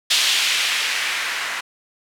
violet noise with low-pass filter sweep, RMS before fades -21 dBFS, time 0.1-1.61 s, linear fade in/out 10 ms, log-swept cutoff 3500 to 1600 Hz, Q 1.5, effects none

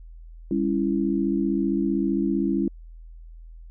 sine chord, C# diminished, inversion second, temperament just, 199.57 / 277.2 / 332.6 Hz, G3 / C#4 / E4, +31 / 0 / +16 cents, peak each -25 dBFS, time 0.51-2.68 s, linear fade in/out 2 ms, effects added 41 Hz sine -40 dBFS peak until 3.7 s

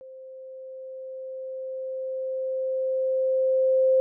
sine tone with level ramp, 523.3 Hz, C5, in tune, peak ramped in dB -41 to -16 dBFS, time 0.01-4 s, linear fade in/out 0 ms, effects none

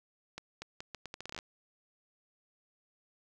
accelerating click train, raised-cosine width 0.2 ms, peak -24 dBFS, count 14, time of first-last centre 0.38-1.389 s, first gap 240 ms, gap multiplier 0.77, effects none

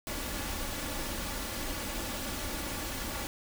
pink noise with comb filter, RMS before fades -36 dBFS, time 0.07-3.27 s, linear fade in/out 0 ms, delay 3.5 ms, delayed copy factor +0.5, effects none

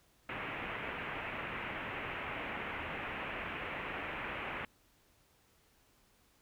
white low-pass noise, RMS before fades -41 dBFS, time 0.29-4.65 s, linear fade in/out 2 ms, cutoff 2700 Hz, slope 48 dB/octave, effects pink hiss -69 dBFS RMS until 6.41 s

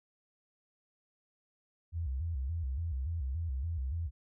sine tone with vibrato, 74.1 Hz, D2, 16 cents sharp, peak -32 dBFS, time 1.92-4.11 s, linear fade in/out 50 ms, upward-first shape square, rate 3.5 Hz, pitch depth 210 cents each way, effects none

